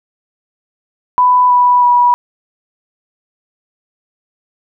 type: tone with pitch steps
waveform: sine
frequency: 995 / 984.1 / 973.4 Hz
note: B5 / B5 / B5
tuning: +13 / -6 / -25 cents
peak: -6 dBFS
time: 1.18-2.14 s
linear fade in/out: 0 ms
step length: 320 ms
effects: none